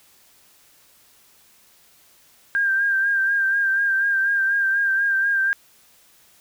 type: tone with vibrato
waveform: sine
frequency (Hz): 1593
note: G6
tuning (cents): +27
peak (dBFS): -17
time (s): 2.55-5.53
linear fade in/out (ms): 0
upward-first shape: sine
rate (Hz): 4.1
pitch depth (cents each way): 36
effects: white hiss -55 dBFS RMS until 6.4 s